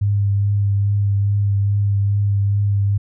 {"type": "tone with vibrato", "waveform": "sine", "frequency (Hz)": 100.9, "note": "G#2", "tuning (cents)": -49, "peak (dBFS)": -14, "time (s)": [0.01, 2.98], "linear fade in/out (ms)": 10, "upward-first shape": "triangle", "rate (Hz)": 2.4, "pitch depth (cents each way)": 21, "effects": []}